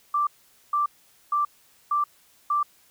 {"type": "tone bursts", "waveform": "sine", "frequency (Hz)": 1174.7, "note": "D6", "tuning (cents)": 0, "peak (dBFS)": -20, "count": 5, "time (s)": [0.14, 2.63], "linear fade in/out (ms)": 5, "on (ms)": 130, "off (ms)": 460, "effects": ["white hiss -59 dBFS RMS until 2.9 s"]}